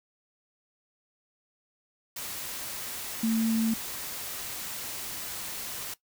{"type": "tone in noise", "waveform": "sine", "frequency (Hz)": 224.5, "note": "A3", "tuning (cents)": 35, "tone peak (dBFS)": -23, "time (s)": [3.23, 3.74], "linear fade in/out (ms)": 5, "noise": "white", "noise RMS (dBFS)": -37, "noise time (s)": [2.16, 5.94], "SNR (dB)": 11, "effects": ["noise-tail reverb RT60 0.1 s tail -17 dB re dry"]}